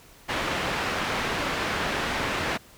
white low-pass noise, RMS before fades -28 dBFS, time 0.28-2.58 s, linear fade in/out 20 ms, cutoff 2100 Hz, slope 12 dB/octave, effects pink hiss -52 dBFS RMS until 2.77 s

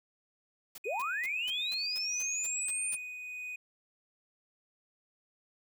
white noise bursts, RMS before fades -46 dBFS, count 10, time 0.75-2.95 s, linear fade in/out 5 ms, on 31 ms, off 210 ms
triangle tone with tremolo, 2489 Hz, D#7, in tune, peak -36 dBFS, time 0.84-3.56 s, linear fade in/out 5 ms, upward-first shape triangle, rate 1.6 Hz, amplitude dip 30%
sine linear sweep, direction up, 349.2 to 9397 Hz, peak -32 dBFS, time 0.85-2.97 s, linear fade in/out 20 ms
effects none

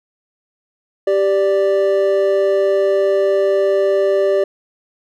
triangle tone pair together, 392 / 587.3 Hz, G4 / D5, 0 / 0 cents, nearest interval perfect fifth, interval 700 cents, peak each -13 dBFS, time 1.07-4.44 s, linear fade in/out 5 ms, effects none

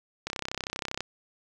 click train, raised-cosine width 0.2 ms, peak -14 dBFS, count 25, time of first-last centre 0.27-1.006 s, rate 32.6 Hz, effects none

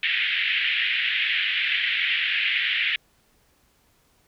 pink band-pass noise, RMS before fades -24 dBFS, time 0.03-2.96 s, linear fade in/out 2 ms, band 1800 to 3300 Hz, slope 48 dB/octave, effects pink hiss -63 dBFS RMS until 4.27 s

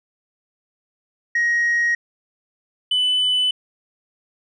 sine tone pair in turn, 1885 / 2999 Hz, A#6 / F#7, +19 / +23 cents, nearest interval minor sixth, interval 804 cents, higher second, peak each -14 dBFS, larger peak neither, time 1.35-1.95 / 2.91-3.51 s, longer neither, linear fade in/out 5 ms, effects tanh soft clip ceiling -14 dBFS

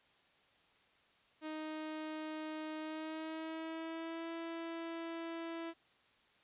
sawtooth tone with pitch glide, 311.1 to 331.5 Hz, D#4 to E4, 0 to +10 cents, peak -37 dBFS, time 1.41-5.74 s, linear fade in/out 50 ms, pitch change +110 cents, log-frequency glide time 2.79-4.31 s, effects white hiss -69 dBFS RMS until 6.43 s + resampled to 8000 Hz

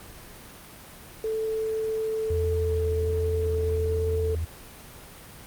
sine tone with pitch glide, 440 to 442.5 Hz, A4 to A4, 0 to +10 cents, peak -25 dBFS, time 1.24-4.35 s, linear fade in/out 2 ms, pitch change +10 cents, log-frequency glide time 3.66-4.05 s
sine tone with vibrato, 81.8 Hz, E2, 13 cents flat, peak -25 dBFS, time 2.3-4.45 s, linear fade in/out 5 ms, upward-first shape square, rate 1.3 Hz, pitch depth 15 cents each way
effects pink hiss -45 dBFS RMS until 5.46 s + Opus 32 kbps

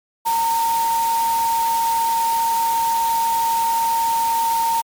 sine tone in noise, 917 Hz, A#5, 29 cents flat, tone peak -16 dBFS, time 0.25-4.82 s, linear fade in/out 20 ms, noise white, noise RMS -29 dBFS, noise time 0.25-4.82 s, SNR +10 dB, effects MP3 96 kbps

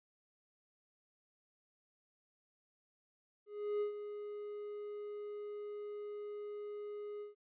triangle tone with ADSR envelope, 415.3 Hz, G#4, in tune, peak -30 dBFS, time 3.46-7.35 s, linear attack 350 ms, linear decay 110 ms, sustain -10 dB, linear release 140 ms, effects resampled to 8000 Hz

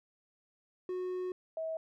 triangle / sine tone pair in turn, 365.9 / 643.9 Hz, F#4 / E5, -19 / -41 cents, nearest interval minor seventh, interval 978 cents, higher second, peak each -32 / -34 dBFS, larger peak first, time 0.89-1.32 / 1.57-1.77 s, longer first, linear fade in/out 2 ms, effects none

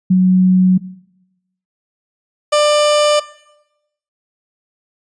sine / 30% pulse tone pair in turn, 184.8 / 594.9 Hz, F#3 / D5, -2 / +22 cents, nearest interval octave + minor sixth, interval 2024 cents, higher second, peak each -7 dBFS, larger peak neither, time 0.1-0.78 / 2.52-3.2 s, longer neither, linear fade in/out 10 ms, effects noise-tail reverb RT60 0.9 s tail -19 dB re dry + resampled to 22050 Hz

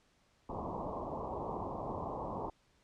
white low-pass noise, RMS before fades -40 dBFS, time 0.49-2.5 s, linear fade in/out 5 ms, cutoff 1100 Hz, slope 96 dB/octave, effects pink hiss -71 dBFS RMS until 2.83 s + low-pass 7000 Hz 12 dB/octave

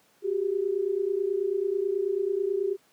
sine tone pair together, 372.1 / 401.3 Hz, F#4 / G4, +10 / +41 cents, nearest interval minor second, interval 131 cents, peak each -28 / -26 dBFS, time 0.22-2.77 s, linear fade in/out 50 ms, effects pink hiss -63 dBFS RMS until 2.92 s + high-pass 200 Hz 12 dB/octave

